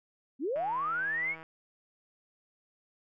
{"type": "linear sweep", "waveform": "sine", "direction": "up", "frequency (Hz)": [233.1, 2262], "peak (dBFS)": -29, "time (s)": [0.39, 1.36], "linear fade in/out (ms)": 50}
{"type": "click train", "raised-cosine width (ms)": 0.5, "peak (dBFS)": -33, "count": 141, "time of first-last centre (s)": [0.56, 1.43], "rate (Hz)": 161}
{"effects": []}